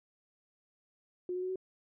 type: tone with pitch steps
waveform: sine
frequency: 360 / 364.8 / 369.7 / 374.6 Hz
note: F#4 / F#4 / F#4 / F#4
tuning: -47 / -24 / -1 / +21 cents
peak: -33 dBFS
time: 1.29-1.558 s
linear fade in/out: 2 ms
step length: 67 ms
effects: none